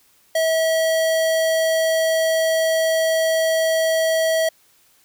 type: tone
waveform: square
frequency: 646 Hz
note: E5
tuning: 35 cents flat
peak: -17 dBFS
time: 0.35-4.49 s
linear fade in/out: 5 ms
effects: white hiss -57 dBFS RMS until 5.04 s